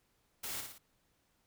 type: noise with echo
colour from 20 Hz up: white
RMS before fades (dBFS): -41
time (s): 0.43-0.61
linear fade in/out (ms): 10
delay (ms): 58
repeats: 3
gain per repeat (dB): -5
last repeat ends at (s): 0.784
effects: pink hiss -75 dBFS RMS until 1.46 s